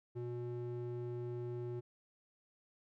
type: ring-modulated tone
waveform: triangle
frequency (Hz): 241.9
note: B3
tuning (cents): -36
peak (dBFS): -34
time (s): 0.15-1.81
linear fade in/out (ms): 20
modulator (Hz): 120
effects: none